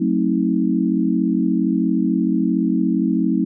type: chord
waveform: sine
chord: F# diminished seventh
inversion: none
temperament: just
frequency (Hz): 185 / 222 / 266.4 / 319.7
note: F#3 / A3 / C4 / Eb4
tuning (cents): 0 / +16 / +31 / +47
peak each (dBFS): -21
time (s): 0-3.45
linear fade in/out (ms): 10
effects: none